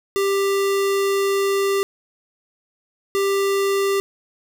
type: tone pair in turn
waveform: square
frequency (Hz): 394.7 / 394.7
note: G4 / G4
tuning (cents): +12 / +12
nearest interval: unison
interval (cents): 0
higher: neither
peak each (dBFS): -18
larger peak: neither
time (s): 0.16-1.83 / 3.15-4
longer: first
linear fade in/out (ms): 0
effects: none